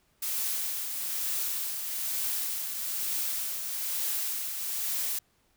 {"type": "noise with tremolo", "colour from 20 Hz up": "blue", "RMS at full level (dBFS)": -30, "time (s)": [0.22, 5.19], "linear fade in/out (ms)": 5, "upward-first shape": "triangle", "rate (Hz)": 1.1, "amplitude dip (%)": 45, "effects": ["pink hiss -69 dBFS RMS until 5.56 s"]}